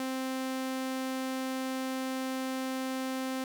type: tone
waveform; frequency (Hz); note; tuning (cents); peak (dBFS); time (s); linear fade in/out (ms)
sawtooth; 261.6; C4; 0; -28; 0-3.44; 2
effects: none